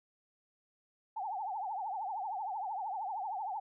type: tone with vibrato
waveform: sine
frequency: 813 Hz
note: G#5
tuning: 37 cents flat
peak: -35 dBFS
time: 1.16-3.6 s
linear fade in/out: 10 ms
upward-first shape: triangle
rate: 13 Hz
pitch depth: 210 cents each way
effects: none